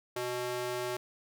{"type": "tone with high-pass filter", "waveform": "square", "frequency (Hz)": 123.47, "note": "B2", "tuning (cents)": 0, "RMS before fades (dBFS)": -35, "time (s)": [0.16, 0.97], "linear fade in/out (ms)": 5, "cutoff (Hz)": 410, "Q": 1.2, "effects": []}